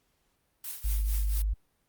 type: noise with tremolo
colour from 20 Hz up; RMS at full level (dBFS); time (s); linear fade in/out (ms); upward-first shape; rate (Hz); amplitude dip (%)
blue; -36; 0.64-1.42; 2; triangle; 4.4; 80
type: tone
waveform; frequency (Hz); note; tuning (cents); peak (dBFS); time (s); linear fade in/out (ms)
sine; 51.1; G#1; -27; -25; 0.84-1.54; 10
effects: pink hiss -73 dBFS RMS until 1.88 s + Opus 48 kbps